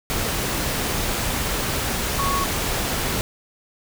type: tone in noise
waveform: sine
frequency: 1108.7 Hz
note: C#6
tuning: in tune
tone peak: -22 dBFS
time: 2.19-2.44 s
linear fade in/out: 0 ms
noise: pink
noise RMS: -24 dBFS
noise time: 0.1-3.21 s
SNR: -1 dB
effects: none